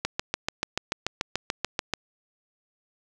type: click train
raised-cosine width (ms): 0.2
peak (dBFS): -8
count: 14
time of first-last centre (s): 0.05-1.937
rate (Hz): 6.89
effects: none